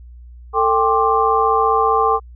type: tone cluster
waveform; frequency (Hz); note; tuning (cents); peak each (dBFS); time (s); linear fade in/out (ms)
sine; 445.9 / 789 / 1059 / 1174; A4 / G5 / C6 / D6; +23 / +11 / +21 / -1; -18; 0.53-2.2; 50
effects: added 60 Hz sine -36 dBFS peak until 2.35 s